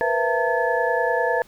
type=tone cluster; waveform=sine; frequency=477 / 507 / 669 / 900 / 1718 Hz; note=A#4 / B4 / E5 / A5 / A6; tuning=+40 / +45 / +25 / +39 / -42 cents; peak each=-25 dBFS; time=0.01-1.42 s; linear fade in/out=0 ms; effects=pink hiss -53 dBFS RMS until 1.47 s